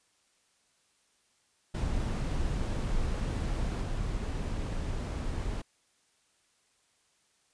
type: noise with level steps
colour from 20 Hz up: brown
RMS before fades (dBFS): -31 / -33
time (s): 1.74-5.62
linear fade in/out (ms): 10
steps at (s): 3.81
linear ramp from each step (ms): 2
effects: white hiss -70 dBFS RMS until 7.53 s + resampled to 22050 Hz